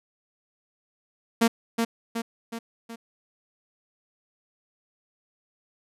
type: tone with echo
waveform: sawtooth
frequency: 230 Hz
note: A#3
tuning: 23 cents flat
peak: -13 dBFS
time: 1.41-1.48 s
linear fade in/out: 10 ms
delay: 370 ms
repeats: 4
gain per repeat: -5 dB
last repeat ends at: 2.96 s
effects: resampled to 32000 Hz